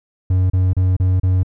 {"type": "tone bursts", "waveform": "triangle", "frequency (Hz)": 92.5, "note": "F#2", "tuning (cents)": 0, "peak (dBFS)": -10, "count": 5, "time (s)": [0.3, 1.432], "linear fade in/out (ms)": 5, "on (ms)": 200, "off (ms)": 33, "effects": []}